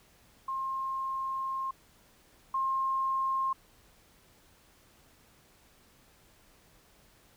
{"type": "tone pair in turn", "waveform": "sine", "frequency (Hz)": [1065, 1065], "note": ["C6", "C6"], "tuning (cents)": [30, 30], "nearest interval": "unison", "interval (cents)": 0, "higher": "neither", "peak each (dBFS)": [-31, -27], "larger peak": "second", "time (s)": [[0.48, 1.71], [2.54, 3.53]], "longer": "first", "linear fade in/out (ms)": 5, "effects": ["pink hiss -62 dBFS RMS until 7.36 s"]}